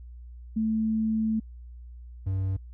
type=tone pair in turn; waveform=sine / triangle; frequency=220 / 95.54 Hz; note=A3 / G2; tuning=0 / -44 cents; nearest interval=octave + major second; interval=1444 cents; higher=first; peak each=-23 dBFS; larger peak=neither; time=0.56-1.4 / 2.26-2.57 s; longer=first; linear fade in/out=10 ms; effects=added 60 Hz sine -41 dBFS peak until 2.73 s